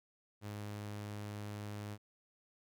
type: tone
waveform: sawtooth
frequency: 103.83 Hz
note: G#2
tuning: in tune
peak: -38 dBFS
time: 0.41-1.98 s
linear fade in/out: 50 ms
effects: none